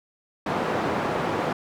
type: band-pass noise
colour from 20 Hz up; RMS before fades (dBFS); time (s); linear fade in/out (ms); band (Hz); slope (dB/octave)
white; -26; 0.46-1.53; 5; 130 to 910; 12
effects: none